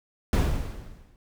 brown noise with exponential decay, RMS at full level -17 dBFS, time 0.33-1.16 s, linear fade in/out 1 ms, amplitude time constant 180 ms, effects none

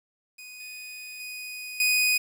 sawtooth tone with level steps, 2489 Hz, D#7, in tune, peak -38 / -35 / -32 / -17 dBFS, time 0.38-2.18 s, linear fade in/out 10 ms, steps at 0.6 / 1.2 / 1.8 s, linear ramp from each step 2 ms, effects 9-bit

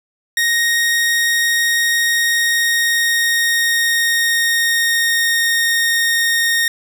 sawtooth tone with pitch glide, 1866 to 1852 Hz, A#6 to A#6, +1 to -12 cents, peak -10 dBFS, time 0.37-6.68 s, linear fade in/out 2 ms, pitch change -13 cents, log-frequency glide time 2.02-5.43 s, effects none

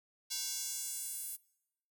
square tone with high-pass filter sweep, 311.1 Hz, D#4, in tune, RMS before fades -40 dBFS, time 0.3-1.37 s, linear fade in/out 20 ms, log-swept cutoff 4900 to 11000 Hz, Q 1.7, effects noise-tail reverb RT60 0.8 s tail -23 dB re dry

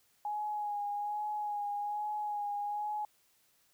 sine tone with vibrato, 830.6 Hz, G#5, in tune, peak -33 dBFS, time 0.25-3.05 s, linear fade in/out 2 ms, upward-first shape sine, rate 1.2 Hz, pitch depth 25 cents each way, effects white hiss -70 dBFS RMS until 3.73 s

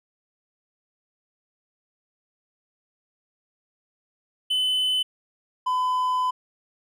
triangle tone pair in turn, 3023 / 1008.8 Hz, F#7 / B5, +36 / +36 cents, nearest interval octave + perfect fifth, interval 1900 cents, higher first, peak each -19 dBFS, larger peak neither, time 4.5-5.03 / 5.66-6.31 s, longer second, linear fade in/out 10 ms, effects none

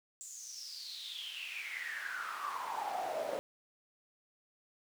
brown noise with high-pass filter sweep, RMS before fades -41 dBFS, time 0.21-3.39 s, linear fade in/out 0 ms, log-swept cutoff 7500 to 530 Hz, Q 9.3, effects none

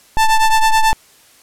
square ring-modulated tone, 442.6 Hz, A4, 10 cents sharp, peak -7 dBFS, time 0.17-0.93 s, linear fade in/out 0 ms, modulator 438 Hz, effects white hiss -48 dBFS RMS until 1.42 s + low-pass 12000 Hz 12 dB/octave

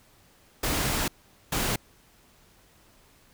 pink noise bursts at uneven times, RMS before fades -27 dBFS, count 2, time 0.63-1.08 / 1.52-1.76 s, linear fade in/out 5 ms, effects pink hiss -59 dBFS RMS until 3.33 s

